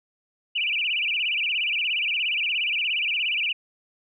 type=tone with vibrato; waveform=sine; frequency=2637 Hz; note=E7; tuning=in tune; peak=-22 dBFS; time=0.55-3.53 s; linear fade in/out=10 ms; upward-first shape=sine; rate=17 Hz; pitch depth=220 cents each way; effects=none